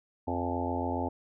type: harmonic tone with a mistuned harmonic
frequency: 87.31 Hz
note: F2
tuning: in tune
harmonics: 1 / 3 / 4 / 5 / 6 / 7 / 8 / 9 / 10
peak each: -36 / -34 / -39 / -40 / -41 / -40 / -39 / -39 / -37 dBFS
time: 0.27-1.09 s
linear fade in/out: 10 ms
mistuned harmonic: 9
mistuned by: +57 cents
effects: none